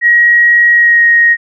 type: tone with pitch glide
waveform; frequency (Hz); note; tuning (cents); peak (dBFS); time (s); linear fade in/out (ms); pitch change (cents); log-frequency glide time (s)
sine; 1898 to 1875.1; A#6 to A#6; +31 to +10; -4; 0.01-1.37; 50; -21; 0.72-1.04
effects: none